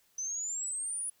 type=exponential sweep; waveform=sine; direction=up; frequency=6030 to 9956 Hz; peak=-33 dBFS; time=0.18-1.1 s; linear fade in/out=5 ms; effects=white hiss -69 dBFS RMS until 1.2 s